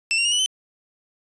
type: tone with pitch steps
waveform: sawtooth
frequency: 2671 / 2762 / 2856 / 2953 / 3054 Hz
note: E7 / F7 / F7 / F#7 / G7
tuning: +22 / -20 / +38 / -4 / -46 cents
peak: -15 dBFS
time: 0.11-0.46 s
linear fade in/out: 0 ms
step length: 70 ms
effects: resampled to 22050 Hz